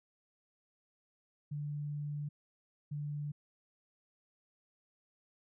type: tone bursts at uneven times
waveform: sine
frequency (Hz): 146.83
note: D3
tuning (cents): 0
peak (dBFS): -36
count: 2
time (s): 1.51-2.29 / 2.91-3.32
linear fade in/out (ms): 10
effects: none